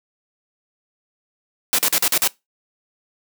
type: noise bursts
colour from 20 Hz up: white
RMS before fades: -17 dBFS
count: 6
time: 1.73-2.275 s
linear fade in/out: 0 ms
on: 55 ms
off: 43 ms
effects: noise-tail reverb RT60 0.2 s tail -22 dB re dry + high-pass 200 Hz 12 dB/octave